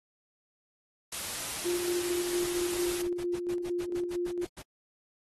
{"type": "noise", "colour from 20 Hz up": "white", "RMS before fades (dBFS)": -36, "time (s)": [1.12, 3.02], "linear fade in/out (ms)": 5}
{"type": "tone with tremolo", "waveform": "sine", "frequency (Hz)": 351.4, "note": "F4", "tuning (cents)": 11, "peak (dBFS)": -28, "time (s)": [1.65, 4.45], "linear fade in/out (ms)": 5, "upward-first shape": "square", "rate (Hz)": 4.4, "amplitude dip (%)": 40}
{"type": "noise bursts", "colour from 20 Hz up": "pink", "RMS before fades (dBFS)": -45, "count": 15, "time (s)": [2.41, 4.624], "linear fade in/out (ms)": 10, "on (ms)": 58, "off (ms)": 96}
{"effects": ["AAC 32 kbps"]}